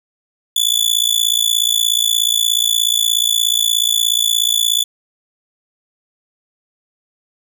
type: tone with amplitude modulation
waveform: sawtooth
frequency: 3463 Hz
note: A7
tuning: 28 cents flat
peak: -6 dBFS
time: 0.56-4.84 s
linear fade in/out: 5 ms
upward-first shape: sine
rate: 56.8 Hz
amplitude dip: 95%
effects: none